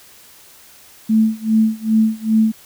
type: tone with tremolo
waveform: sine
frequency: 220 Hz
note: A3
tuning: in tune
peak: -9 dBFS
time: 1.09-2.52 s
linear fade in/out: 10 ms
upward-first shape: sine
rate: 2.5 Hz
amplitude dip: 95%
effects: white hiss -45 dBFS RMS until 2.65 s